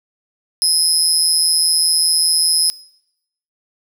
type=tone with amplitude modulation; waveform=25% pulse; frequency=5100 Hz; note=D#8; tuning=42 cents sharp; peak=-4 dBFS; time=0.62-2.7 s; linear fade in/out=0 ms; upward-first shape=sine; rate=165 Hz; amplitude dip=75%; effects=noise-tail reverb RT60 0.8 s tail -22 dB re dry